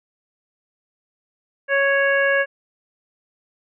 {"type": "harmonic tone", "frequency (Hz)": 554.4, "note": "C#5", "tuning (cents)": 0, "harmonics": [1, 2, 3, 4, 5], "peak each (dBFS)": [-19, -29, -18, -28, -30], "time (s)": [1.68, 2.46], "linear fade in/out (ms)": 50, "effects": []}